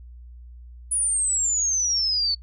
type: exponential sweep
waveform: sine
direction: down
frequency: 9956 to 4435 Hz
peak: -20 dBFS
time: 0.91-2.35 s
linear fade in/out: 10 ms
effects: noise-tail reverb RT60 0.1 s tail -24 dB re dry + added 60 Hz sine -40 dBFS peak until 2.42 s